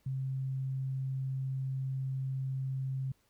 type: tone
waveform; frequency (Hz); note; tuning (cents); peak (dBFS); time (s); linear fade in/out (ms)
sine; 132.9; C3; +27; -32; 0.06-3.12; 5
effects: pink hiss -72 dBFS RMS until 3.29 s